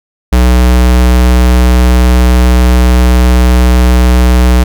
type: tone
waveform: square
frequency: 61.74 Hz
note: B1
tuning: in tune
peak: -4 dBFS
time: 0.32-4.64 s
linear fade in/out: 10 ms
effects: none